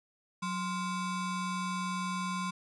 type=ring-modulated tone; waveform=square; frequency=613 Hz; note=D#5; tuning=26 cents flat; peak=-30 dBFS; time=0.42-2.51 s; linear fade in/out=10 ms; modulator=430 Hz; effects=resampled to 22050 Hz